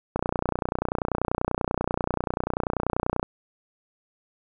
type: click train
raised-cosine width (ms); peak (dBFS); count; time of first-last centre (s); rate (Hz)
1; -10; 94; 0.16-3.229; 30.3
effects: none